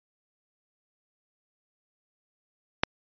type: click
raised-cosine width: 0.3 ms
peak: -4 dBFS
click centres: 2.835 s
effects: resampled to 11025 Hz